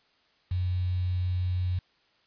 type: tone with quantisation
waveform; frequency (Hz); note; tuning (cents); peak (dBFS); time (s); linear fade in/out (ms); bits
sine; 90.6; F#2; -36; -25; 0.51-1.79; 5; 8
effects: white hiss -66 dBFS RMS until 2.26 s + resampled to 11025 Hz